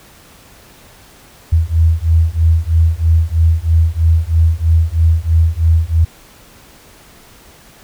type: beating tone pair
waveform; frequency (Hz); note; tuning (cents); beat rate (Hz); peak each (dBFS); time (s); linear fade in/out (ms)
sine; 80.2 / 83.3; E2 / E2; -47 / +19; 3.1; -12; 1.52-6.05; 10
effects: pink hiss -43 dBFS RMS until 7.83 s